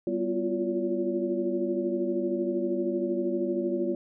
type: tone cluster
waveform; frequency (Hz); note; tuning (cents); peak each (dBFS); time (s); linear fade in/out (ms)
sine; 195.8 / 247 / 345.3 / 358.1 / 568; G3 / B3 / F4 / F4 / C#5; -2 / 0 / -20 / +43 / +42; -35 / -33 / -28 / -35 / -34; 0.07-3.95; 2
effects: none